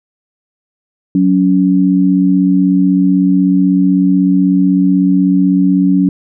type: tone pair together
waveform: sine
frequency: 184.98 / 281.1 Hz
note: F#3 / C#4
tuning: 0 / +24 cents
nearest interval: perfect fifth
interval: 724 cents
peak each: -10 dBFS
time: 1.15-6.09 s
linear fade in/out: 2 ms
effects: none